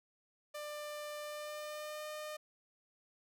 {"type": "tone with pitch glide", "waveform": "sawtooth", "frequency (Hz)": [595, 607.9], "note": ["D5", "D#5"], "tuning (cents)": [22, -40], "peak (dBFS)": -38, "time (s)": [0.54, 2.37], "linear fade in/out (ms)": 10, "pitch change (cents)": 38, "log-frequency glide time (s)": [1.21, 2.07], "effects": []}